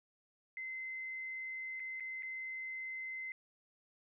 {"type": "tone with dropouts", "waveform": "sine", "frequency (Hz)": 2061, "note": "C7", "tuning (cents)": -27, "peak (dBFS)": -40, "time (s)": [0.57, 3.32], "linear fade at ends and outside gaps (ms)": 1, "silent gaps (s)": [[1.797, 1.801], [1.999, 2.005], [2.224, 2.231]], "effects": []}